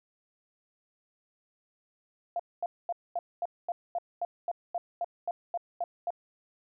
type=tone bursts; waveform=sine; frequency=694 Hz; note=F5; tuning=11 cents flat; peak=-28 dBFS; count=15; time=2.36-6.105 s; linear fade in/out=2 ms; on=35 ms; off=230 ms; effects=none